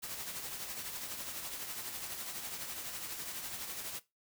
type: noise with tremolo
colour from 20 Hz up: white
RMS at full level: -40 dBFS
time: 0.02-4 s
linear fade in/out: 20 ms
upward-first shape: triangle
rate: 12 Hz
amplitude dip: 50%
effects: noise-tail reverb RT60 0.2 s tail -17 dB re dry